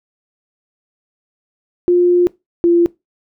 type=tone pair in turn; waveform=sine; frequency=353.6 / 343.5 Hz; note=F4 / F4; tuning=+22 / -29 cents; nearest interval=minor second; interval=51 cents; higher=first; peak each=-8 dBFS; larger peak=neither; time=1.88-2.27 / 2.64-2.86 s; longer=first; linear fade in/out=0 ms; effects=noise-tail reverb RT60 0.2 s tail -21 dB re dry